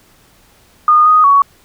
sine tone with pitch steps, 1224 / 1244 / 1121 Hz, D#6 / D#6 / C#6, -29 / -1 / +19 cents, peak -5 dBFS, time 0.88-1.42 s, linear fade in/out 2 ms, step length 180 ms, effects pink hiss -49 dBFS RMS until 1.64 s

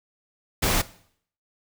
pink noise, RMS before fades -22 dBFS, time 0.62-0.82 s, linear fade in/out 10 ms, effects noise-tail reverb RT60 0.6 s tail -18 dB re dry

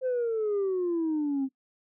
sine exponential sweep, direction down, 523.3 to 263 Hz, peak -23 dBFS, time 0.01-1.49 s, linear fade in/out 50 ms, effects noise-tail reverb RT60 0.1 s tail -18 dB re dry + tanh soft clip ceiling -23 dBFS

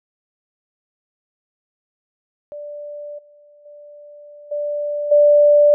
sine tone with level steps, 587.3 Hz, D5, in tune, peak -29 / -46 / -38 / -20 / -8 dBFS, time 2.52-5.74 s, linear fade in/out 0 ms, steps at 3.18 / 3.65 / 4.51 / 5.11 s, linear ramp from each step 10 ms, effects none

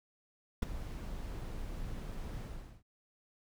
brown noise with ADSR envelope, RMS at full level -28 dBFS, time 0.62-2.83 s, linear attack 6 ms, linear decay 17 ms, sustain -13 dB, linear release 410 ms, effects none

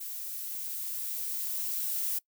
violet noise with level ramp, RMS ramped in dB -39 to -31 dBFS, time 0-2.19 s, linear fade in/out 10 ms, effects noise-tail reverb RT60 0.1 s tail -23 dB re dry

